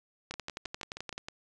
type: two click trains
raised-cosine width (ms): 0.2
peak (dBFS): -22 / -20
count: 7 / 11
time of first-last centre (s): 0.34-1.285 / 0.31-1.18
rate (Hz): 6.35 / 11.5
effects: resampled to 22050 Hz